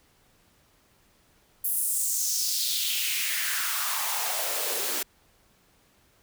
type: noise with high-pass filter sweep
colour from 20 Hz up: white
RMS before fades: -28 dBFS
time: 1.64-5.03 s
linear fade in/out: 5 ms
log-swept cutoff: 12000 to 320 Hz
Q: 2.8
effects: pink hiss -63 dBFS RMS until 6.22 s